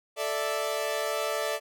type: chord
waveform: sawtooth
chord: A suspended fourth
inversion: none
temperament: equal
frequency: 440 / 587.3 / 659.3 Hz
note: A4 / D5 / E5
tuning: 0 / 0 / 0 cents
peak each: -30 / -27 / -29 dBFS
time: 0.16-1.6 s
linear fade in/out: 50 ms
effects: none